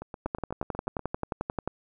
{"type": "two click trains", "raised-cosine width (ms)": 1, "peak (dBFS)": [-23, -15], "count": [9, 17], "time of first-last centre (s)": [[0.02, 0.993], [0.26, 1.676]], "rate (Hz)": [8.22, 11.3], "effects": []}